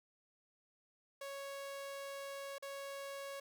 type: tone with dropouts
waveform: sawtooth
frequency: 554.4 Hz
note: C#5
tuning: in tune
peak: -40 dBFS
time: 1.21-3.4 s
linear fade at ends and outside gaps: 5 ms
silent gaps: 2.583-2.624 s
effects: none